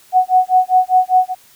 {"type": "tone with tremolo", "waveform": "sine", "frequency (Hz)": 740, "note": "F#5", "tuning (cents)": 0, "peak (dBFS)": -6, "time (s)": [0.12, 1.35], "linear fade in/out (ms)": 50, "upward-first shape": "sine", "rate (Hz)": 5, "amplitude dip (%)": 100, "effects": ["white hiss -48 dBFS RMS until 1.55 s"]}